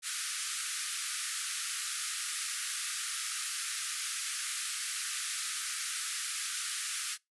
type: band-pass noise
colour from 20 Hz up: white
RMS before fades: -37 dBFS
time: 0.02-7.18 s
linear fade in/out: 50 ms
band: 1200 to 11000 Hz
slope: 96 dB/octave
effects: noise-tail reverb RT60 0.2 s tail -24 dB re dry